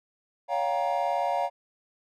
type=chord; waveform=triangle; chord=G half-diminished seventh; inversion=second; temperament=just; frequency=564.5 / 705.6 / 784 / 940.8 Hz; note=Db5 / F5 / G5 / Bb5; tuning=+31 / +18 / 0 / +16 cents; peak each=-29 / -26 / -30 / -29 dBFS; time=0.48-1.5 s; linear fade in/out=50 ms; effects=none

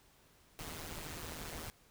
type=noise with amplitude modulation; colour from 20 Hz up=pink; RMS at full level=-42 dBFS; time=0.59-1.7 s; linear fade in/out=0 ms; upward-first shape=sine; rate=159 Hz; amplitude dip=70%; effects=pink hiss -66 dBFS RMS until 1.9 s

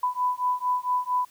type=beating tone pair; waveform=sine; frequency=994 / 998.4 Hz; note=B5 / B5; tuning=+11 / +19 cents; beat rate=4.4 Hz; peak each=-26 dBFS; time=0.03-1.25 s; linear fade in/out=5 ms; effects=white hiss -57 dBFS RMS until 1.3 s

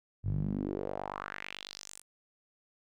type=tone with band-pass filter sweep; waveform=sawtooth; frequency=49 Hz; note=G1; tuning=in tune; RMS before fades=-37 dBFS; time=0.23-2.03 s; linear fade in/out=50 ms; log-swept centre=100 to 9900 Hz; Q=3.2; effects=none

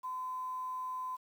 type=tone with quantisation; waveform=sine; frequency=1020 Hz; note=C6; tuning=44 cents flat; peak=-36 dBFS; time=0.03-1.17 s; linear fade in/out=20 ms; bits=10; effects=none

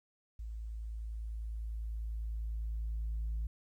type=tone with level ramp; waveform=sine; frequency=55 Hz; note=A1; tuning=in tune; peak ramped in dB=-39 to -31 dBFS; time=0.39-3.47 s; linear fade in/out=5 ms; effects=tanh soft clip ceiling -31 dBFS + 12-bit

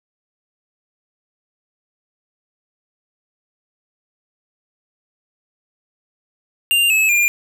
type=tone with pitch steps; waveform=square; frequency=2792 / 2590 / 2403 Hz; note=F7 / E7 / D7; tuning=-1 / -31 / +39 cents; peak=-13 dBFS; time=6.71-7.28 s; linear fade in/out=0 ms; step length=190 ms; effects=none

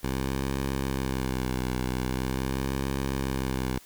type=tone with vibrato; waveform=10% pulse; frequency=65.3 Hz; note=C2; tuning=3 cents flat; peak=-19 dBFS; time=0.03-3.79 s; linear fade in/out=10 ms; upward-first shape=sine; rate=0.43 Hz; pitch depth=58 cents each way; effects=white hiss -53 dBFS RMS until 3.85 s

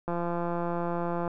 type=click train; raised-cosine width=1 ms; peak=-18 dBFS; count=207; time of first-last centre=0.08-1.278 s; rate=172 Hz; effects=none

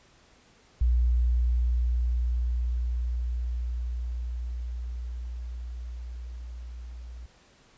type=tone with level ramp; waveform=sine; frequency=60 Hz; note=B1; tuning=49 cents flat; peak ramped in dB=-19 to -38 dBFS; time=0.81-7.26 s; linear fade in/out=5 ms; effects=pink hiss -59 dBFS RMS until 7.77 s + resampled to 16000 Hz

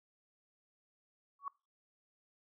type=tone with exponential growth; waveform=sine; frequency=1121 Hz; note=C#6; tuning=19 cents sharp; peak=-33 dBFS; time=1.39-1.48 s; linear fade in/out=2 ms; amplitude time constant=19 ms; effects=noise-tail reverb RT60 0.3 s tail -24 dB re dry

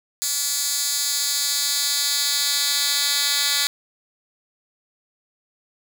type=tone with high-pass filter sweep; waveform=10% pulse; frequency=285.7 Hz; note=D4; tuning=48 cents flat; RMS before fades=-22 dBFS; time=0.22-3.67 s; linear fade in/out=0 ms; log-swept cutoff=6100 to 3300 Hz; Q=1.3; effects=none

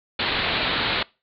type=low-pass noise; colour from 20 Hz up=white; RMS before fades=-24 dBFS; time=0.19-1.03 s; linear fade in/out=5 ms; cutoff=4300 Hz; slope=96 dB/octave; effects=noise-tail reverb RT60 0.3 s tail -24 dB re dry

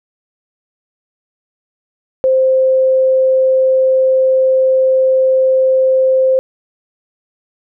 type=tone; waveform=sine; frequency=523 Hz; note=C5; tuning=1 cent flat; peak=-8 dBFS; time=2.24-6.39 s; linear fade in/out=0 ms; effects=none

